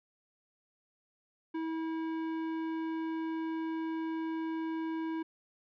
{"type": "tone with tanh clipping", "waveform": "triangle", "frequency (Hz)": 323.2, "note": "E4", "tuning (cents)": -34, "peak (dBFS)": -35, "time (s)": [1.54, 5.23], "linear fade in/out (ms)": 10, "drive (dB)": 18, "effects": []}